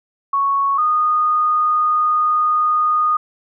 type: tone pair in turn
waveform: sine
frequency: 1108.7 / 1231.6 Hz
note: C#6 / D#6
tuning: 0 / -18 cents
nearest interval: major second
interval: 182 cents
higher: second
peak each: -14 / -13 dBFS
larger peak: second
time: 0.33-0.78 / 0.78-3.17 s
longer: second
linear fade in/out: 5 ms
effects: none